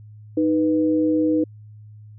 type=tone pair together; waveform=sine; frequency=311.1 / 493.8 Hz; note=D#4 / B4; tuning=0 / 0 cents; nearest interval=minor sixth; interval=800 cents; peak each=-17 / -23 dBFS; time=0.37-1.44 s; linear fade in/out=5 ms; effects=added 106 Hz sine -40 dBFS peak until 2.18 s